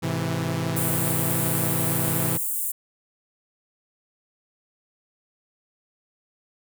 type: chord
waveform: sawtooth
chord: Ab augmented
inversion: none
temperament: equal with one note detuned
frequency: 106.07 / 130.81 / 164.81 Hz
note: Ab2 / C3 / E3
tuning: +37 / 0 / 0 cents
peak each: -27 / -25 / -23 dBFS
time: 0.02-2.38 s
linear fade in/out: 20 ms
type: high-pass noise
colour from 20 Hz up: white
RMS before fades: -27 dBFS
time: 0.76-2.72 s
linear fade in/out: 10 ms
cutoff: 7800 Hz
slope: 48 dB/octave
effects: none